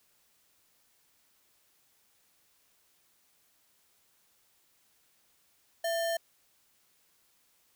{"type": "tone with sample-and-hold", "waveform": "sine", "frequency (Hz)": 668, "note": "E5", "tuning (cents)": 23, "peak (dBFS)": -28, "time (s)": [5.84, 6.17], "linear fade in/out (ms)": 5, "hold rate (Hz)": 2450, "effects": ["white hiss -69 dBFS RMS until 7.75 s"]}